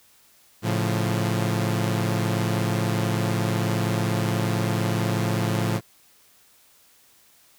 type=chord; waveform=sawtooth; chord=A augmented; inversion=none; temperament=equal; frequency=110 / 138.59 / 174.61 Hz; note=A2 / C#3 / E#3; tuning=0 / 0 / 0 cents; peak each=-20 / -26 / -23 dBFS; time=0.62-5.81 s; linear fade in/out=50 ms; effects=white hiss -57 dBFS RMS until 7.58 s